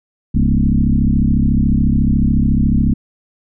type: tone with frequency modulation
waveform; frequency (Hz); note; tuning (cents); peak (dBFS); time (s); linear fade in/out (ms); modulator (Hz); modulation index
sine; 132.2; C3; +18; -10; 0.34-2.94; 10; 34; 3.6
effects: none